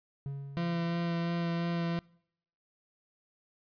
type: tone with exponential decay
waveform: triangle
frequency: 139 Hz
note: C#3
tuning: 5 cents sharp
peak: -31 dBFS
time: 0.26-1.46 s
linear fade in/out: 0 ms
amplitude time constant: 260 ms
type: tone with vibrato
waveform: 40% pulse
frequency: 170 Hz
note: F3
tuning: 46 cents flat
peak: -29 dBFS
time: 0.57-1.99 s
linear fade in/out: 0 ms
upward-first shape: sine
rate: 2.9 Hz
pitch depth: 11 cents each way
effects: noise-tail reverb RT60 0.7 s tail -25 dB re dry + resampled to 11025 Hz